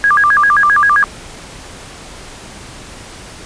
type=tone with vibrato; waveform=sine; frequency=1396.9 Hz; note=F6; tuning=in tune; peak=-7 dBFS; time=0.04-1.04 s; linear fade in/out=0 ms; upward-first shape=square; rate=7.6 Hz; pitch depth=290 cents each way; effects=pink hiss -33 dBFS RMS until 3.45 s + resampled to 22050 Hz